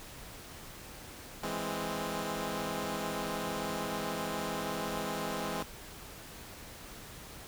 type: chord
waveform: 10% pulse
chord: E augmented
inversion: none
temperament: equal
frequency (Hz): 164.81 / 207.7 / 261.6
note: E3 / G#3 / B#3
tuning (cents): 0 / 0 / 0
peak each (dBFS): -31 / -29 / -31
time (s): 1.43-5.63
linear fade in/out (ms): 5
effects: pink hiss -48 dBFS RMS until 7.47 s